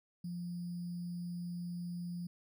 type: tone with sample-and-hold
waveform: sine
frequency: 174.61 Hz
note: F3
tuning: in tune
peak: -38 dBFS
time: 0.24-2.27 s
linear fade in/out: 5 ms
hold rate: 4900 Hz
effects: none